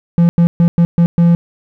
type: tone bursts at uneven times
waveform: triangle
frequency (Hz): 170.7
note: F3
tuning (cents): -39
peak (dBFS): -4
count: 6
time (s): 0.18-0.29 / 0.38-0.47 / 0.6-0.68 / 0.78-0.85 / 0.98-1.06 / 1.18-1.35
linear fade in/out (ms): 0
effects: none